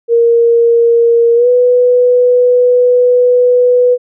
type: tone with pitch glide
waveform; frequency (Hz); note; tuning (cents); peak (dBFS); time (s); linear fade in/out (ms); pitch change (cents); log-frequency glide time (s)
sine; 467.2 to 493.8; A#4 to B4; +4 to 0; -5; 0.08-3.98; 50; +96; 1.35-1.48
effects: none